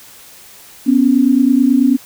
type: tone pair together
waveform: sine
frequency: 248 / 277.2 Hz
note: B3 / C#4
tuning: +7 / 0 cents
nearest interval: major second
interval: 193 cents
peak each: -11 dBFS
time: 0.86-1.97 s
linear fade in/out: 20 ms
effects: white hiss -40 dBFS RMS until 2.05 s